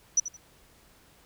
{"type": "tone with echo", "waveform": "sine", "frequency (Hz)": 5920, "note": "F#8", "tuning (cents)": 0, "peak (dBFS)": -18, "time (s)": [0.17, 0.2], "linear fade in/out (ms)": 5, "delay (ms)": 84, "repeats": 2, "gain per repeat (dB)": -13, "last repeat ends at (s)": 0.368, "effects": ["pink hiss -59 dBFS RMS until 1.25 s"]}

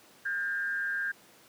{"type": "tone with frequency modulation", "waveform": "sine", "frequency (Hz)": 1607, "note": "G6", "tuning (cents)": 43, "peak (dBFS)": -29, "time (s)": [0.25, 1.12], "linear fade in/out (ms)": 10, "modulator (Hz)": 165, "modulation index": 0.51, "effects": ["pink hiss -57 dBFS RMS until 1.48 s", "high-pass 200 Hz 12 dB/octave"]}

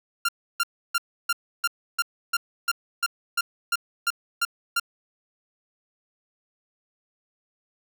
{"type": "tone bursts", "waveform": "sawtooth", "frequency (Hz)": 1389, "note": "F6", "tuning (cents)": -10, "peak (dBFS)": -17, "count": 14, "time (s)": [0.25, 4.798], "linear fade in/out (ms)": 5, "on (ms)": 37, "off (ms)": 310, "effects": []}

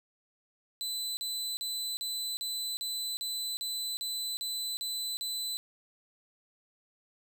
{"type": "tone bursts", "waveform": "sawtooth", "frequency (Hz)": 4010, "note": "B7", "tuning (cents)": 26, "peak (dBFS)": -30, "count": 12, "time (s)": [0.81, 5.57], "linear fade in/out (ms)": 0, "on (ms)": 360, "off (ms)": 40, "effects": []}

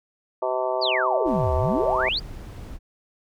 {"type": "harmonic tone", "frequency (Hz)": 127.9, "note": "C3", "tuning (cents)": -39, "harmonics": [3, 4, 5, 6, 7, 8, 9], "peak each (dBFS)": [-30, -30, -25, -37, -29, -37, -34], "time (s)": [0.42, 2.09], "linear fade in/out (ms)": 5}
{"type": "exponential two-way sweep", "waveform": "sine", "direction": "down then up", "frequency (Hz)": [4978, 65.7, 4978], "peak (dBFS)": -22, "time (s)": [0.81, 2.2], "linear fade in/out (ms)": 20, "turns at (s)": 1.54}
{"type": "noise", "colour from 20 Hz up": "brown", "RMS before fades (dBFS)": -36, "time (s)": [1.24, 2.79], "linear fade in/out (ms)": 50}
{"effects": []}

